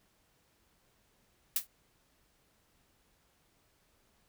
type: noise with exponential decay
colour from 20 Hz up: blue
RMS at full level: -26 dBFS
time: 1.56-1.67 s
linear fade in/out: 2 ms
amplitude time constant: 23 ms
effects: pink hiss -71 dBFS RMS until 4.28 s